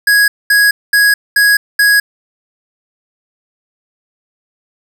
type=tone bursts; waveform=square; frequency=1661.2 Hz; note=G#6; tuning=in tune; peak=-7 dBFS; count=5; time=0.07-2 s; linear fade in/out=5 ms; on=210 ms; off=220 ms; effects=none